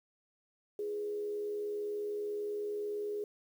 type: tone with frequency modulation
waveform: sine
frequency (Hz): 415.3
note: G#4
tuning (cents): 0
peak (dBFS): -34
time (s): 0.79-3.24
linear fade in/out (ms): 2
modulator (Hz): 78.1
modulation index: 0.3
effects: 10-bit